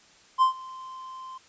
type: tone with ADSR envelope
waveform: triangle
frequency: 1041 Hz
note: C6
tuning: 9 cents flat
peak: -13 dBFS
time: 0.38-1.38 s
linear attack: 38 ms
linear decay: 110 ms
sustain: -23 dB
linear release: 7 ms
effects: white hiss -56 dBFS RMS until 1.48 s + resampled to 16000 Hz